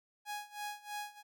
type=tone with tremolo; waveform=sawtooth; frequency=830.6 Hz; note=G#5; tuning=in tune; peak=-34 dBFS; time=0.25-1.23 s; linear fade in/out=50 ms; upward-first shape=sine; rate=3.1 Hz; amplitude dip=90%; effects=none